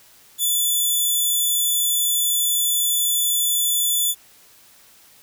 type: tone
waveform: 5% pulse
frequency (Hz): 3476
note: A7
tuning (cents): -22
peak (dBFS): -10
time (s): 0.38-4.15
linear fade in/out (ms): 50
effects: white hiss -51 dBFS RMS until 5.22 s